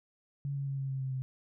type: tone with pitch steps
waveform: sine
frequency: 140.6 / 138.9 / 137.23 / 135.58 / 133.94 / 132.33 / 130.73 Hz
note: C#3 / C#3 / C#3 / C#3 / C3 / C3 / C3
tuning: +25 / +4 / -17 / -38 / +41 / +20 / -1 cents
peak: -32 dBFS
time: 0.45-1.22 s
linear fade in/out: 0 ms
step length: 110 ms
effects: none